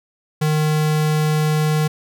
square tone, 153.5 Hz, D#3, 23 cents flat, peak -16 dBFS, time 0.41-1.88 s, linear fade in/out 10 ms, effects none

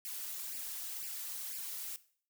blue noise with flanger, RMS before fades -42 dBFS, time 0.05-1.96 s, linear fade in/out 0 ms, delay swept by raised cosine 0.39 to 4.19 ms, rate 2 Hz, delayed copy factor +1, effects noise-tail reverb RT60 0.5 s tail -17 dB re dry

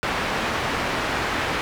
white low-pass noise, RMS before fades -25 dBFS, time 0.03-1.61 s, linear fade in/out 0 ms, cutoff 1900 Hz, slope 12 dB/octave, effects none

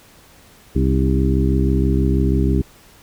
harmonic tone with a mistuned harmonic, 66.2 Hz, C2, 21 cents sharp, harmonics 1 / 2 / 3 / 4 / 5 / 6, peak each -17 / -20 / -22 / -23 / -24 / -25 dBFS, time 0.75-2.62 s, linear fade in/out 10 ms, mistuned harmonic 5, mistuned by -44 cents, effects pink hiss -48 dBFS RMS until 3.02 s

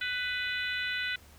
harmonic tone, 497.2 Hz, B4, 12 cents sharp, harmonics 3 / 4 / 5 / 6 / 7 / 8, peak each -34 / -36 / -38 / -40 / -41 / -42 dBFS, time 0.01-1.16 s, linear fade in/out 5 ms, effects added 75 Hz sine -57 dBFS peak until 1.38 s + pink hiss -57 dBFS RMS until 1.38 s

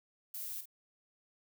violet noise with echo, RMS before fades -42 dBFS, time 0.34-0.61 s, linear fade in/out 5 ms, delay 46 ms, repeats 1, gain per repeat -9 dB, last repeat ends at 0.656 s, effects none

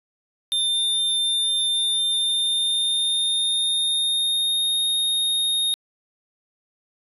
square tone with pitch glide, 3599 to 3711 Hz, A7 to A#7, +38 to -9 cents, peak -20 dBFS, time 0.52-5.74 s, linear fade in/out 0 ms, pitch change +53 cents, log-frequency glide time 2.04-4.84 s, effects resampled to 32000 Hz

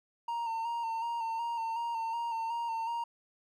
triangle tone with vibrato, 921 Hz, A#5, 21 cents flat, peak -30 dBFS, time 0.28-3.04 s, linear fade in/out 5 ms, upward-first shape square, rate 2.7 Hz, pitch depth 29 cents each way, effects none

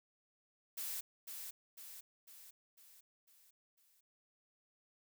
blue noise with echo, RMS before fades -42 dBFS, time 0.77-1.01 s, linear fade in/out 10 ms, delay 500 ms, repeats 6, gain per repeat -5 dB, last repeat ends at 4.01 s, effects none

